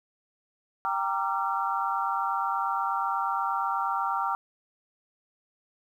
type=chord; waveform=sine; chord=G minor seventh; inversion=none; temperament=equal with one note detuned; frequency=784 / 932.3 / 1174.7 / 1364.2 Hz; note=G5 / Bb5 / D6 / F6; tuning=0 / 0 / 0 / -41 cents; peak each=-31 dBFS; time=0.85-4.35 s; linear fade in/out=0 ms; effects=10-bit